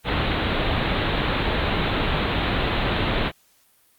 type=low-pass noise; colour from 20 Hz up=pink; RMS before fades=-23 dBFS; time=0.04-3.32 s; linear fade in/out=50 ms; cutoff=4000 Hz; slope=96 dB/octave; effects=white hiss -60 dBFS RMS until 3.98 s + Opus 48 kbps